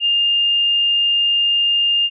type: tone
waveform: sine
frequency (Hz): 2813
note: F7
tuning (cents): +12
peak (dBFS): -13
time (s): 0-2.1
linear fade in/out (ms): 50
effects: none